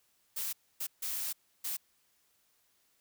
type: noise bursts at uneven times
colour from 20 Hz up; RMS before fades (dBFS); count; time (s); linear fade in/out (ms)
blue; -36; 4; 0.36-0.53 / 0.8-0.87 / 1.02-1.33 / 1.64-1.77; 10
effects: white hiss -72 dBFS RMS until 3 s